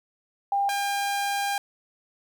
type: tone pair in turn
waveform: sine / sawtooth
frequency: 799 / 802.7 Hz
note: G5 / G5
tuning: +33 / +41 cents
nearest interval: unison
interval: 8 cents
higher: second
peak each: -21 dBFS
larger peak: neither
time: 0.52-0.69 / 0.69-1.58 s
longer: second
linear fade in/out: 2 ms
effects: 10-bit